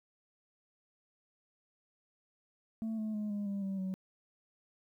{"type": "tone with pitch steps", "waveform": "sine", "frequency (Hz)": [222.6, 216.5, 210.6, 204.8, 199.23, 193.78, 188.49], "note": ["A3", "A3", "G#3", "G#3", "G3", "G3", "F#3"], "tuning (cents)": [20, -28, 24, -24, 28, -20, 32], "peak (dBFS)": -31, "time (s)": [2.82, 3.94], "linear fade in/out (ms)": 0, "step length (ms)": 160, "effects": ["tanh soft clip ceiling -33 dBFS", "12-bit"]}